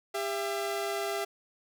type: tone pair together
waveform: sawtooth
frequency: 400 / 671.9 Hz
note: G4 / E5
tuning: +35 / +33 cents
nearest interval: major sixth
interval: 898 cents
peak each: -29 / -30 dBFS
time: 0.14-1.25 s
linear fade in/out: 10 ms
effects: none